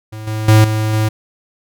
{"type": "tone with level steps", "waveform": "square", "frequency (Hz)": 108.6, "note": "A2", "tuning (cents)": -22, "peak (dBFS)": [-27, -19, -6, -15, -13], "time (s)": [0.12, 1.09], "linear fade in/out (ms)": 10, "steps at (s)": [0.27, 0.48, 0.64, 0.93], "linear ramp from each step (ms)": 5, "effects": []}